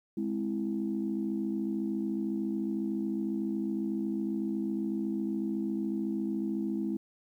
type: chord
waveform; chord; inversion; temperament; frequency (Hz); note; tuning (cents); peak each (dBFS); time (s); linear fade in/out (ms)
sine; Ab augmented; none; equal; 207.7 / 261.6 / 329.6; Ab3 / C4 / E4; 0 / 0 / 0; -32 / -36 / -33; 0.17-6.97; 5
effects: tanh soft clip ceiling -21 dBFS + 11-bit